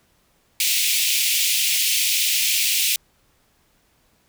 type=high-pass noise; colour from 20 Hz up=pink; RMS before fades=-20 dBFS; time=0.6-2.96 s; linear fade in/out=2 ms; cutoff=2300 Hz; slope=48 dB/octave; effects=pink hiss -62 dBFS RMS until 4.28 s